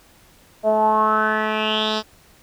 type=tone with low-pass filter sweep; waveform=10% pulse; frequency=216.1 Hz; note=A3; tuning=31 cents flat; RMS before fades=-19 dBFS; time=0.63-2.03 s; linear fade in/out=50 ms; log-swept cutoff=630 to 4700 Hz; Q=5.9; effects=pink hiss -52 dBFS RMS until 2.42 s